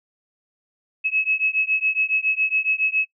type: beating tone pair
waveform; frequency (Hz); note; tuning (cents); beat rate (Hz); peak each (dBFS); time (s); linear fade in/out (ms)
sine; 2573 / 2580.2; E7 / E7; -43 / -38; 7.2; -22; 1.04-3.06; 20
effects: noise-tail reverb RT60 0.1 s tail -23 dB re dry